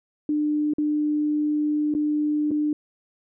sine tone with dropouts, 299.4 Hz, D4, 33 cents sharp, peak -20 dBFS, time 0.29-2.73 s, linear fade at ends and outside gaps 2 ms, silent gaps 0.736-0.783 / 1.94-1.949 / 2.508-2.514 s, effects none

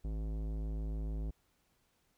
sine tone with tanh clipping, 53.4 Hz, G#1, 49 cents sharp, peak -37 dBFS, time 0.04-1.31 s, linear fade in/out 10 ms, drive 17 dB, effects pink hiss -75 dBFS RMS until 2.17 s

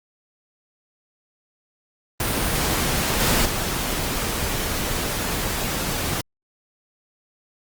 pink noise with level steps, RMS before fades -22 / -19 / -25 dBFS, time 2.2-6.21 s, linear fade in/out 2 ms, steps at 3.2 / 3.45 s, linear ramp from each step 10 ms, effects Opus 32 kbps

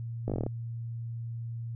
slowing click train, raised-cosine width 2 ms, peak -18 dBFS, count 9, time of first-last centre 0.28-0.465 s, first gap 18 ms, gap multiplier 1.07, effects added 116 Hz sine -34 dBFS peak until 1.75 s

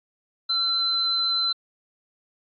sine tone pair together, 1353 / 4054 Hz, E6 / B7, +45 / +45 cents, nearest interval octave + perfect fifth, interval 1900 cents, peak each -32 / -21 dBFS, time 0.49-1.53 s, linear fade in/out 10 ms, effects AAC 48 kbps

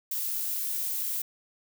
violet noise, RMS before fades -31 dBFS, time 0.11-1.22 s, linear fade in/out 5 ms, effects none

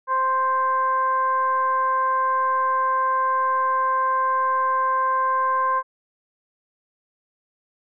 sine tone with frequency modulation, 1046.5 Hz, C6, in tune, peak -18 dBFS, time 0.07-5.83 s, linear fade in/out 50 ms, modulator 523 Hz, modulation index 0.53, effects none

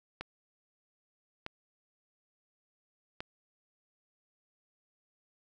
clicks, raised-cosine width 0.3 ms, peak -22 dBFS, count 3, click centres 0.21 / 1.464 / 3.205 s, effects none

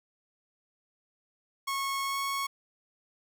sawtooth tone with pitch glide, 1096 to 1103.6 Hz, C#6 to C#6, -20 to -8 cents, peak -26 dBFS, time 1.67-2.47 s, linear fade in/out 10 ms, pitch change +12 cents, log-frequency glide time 2.05-2.18 s, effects none

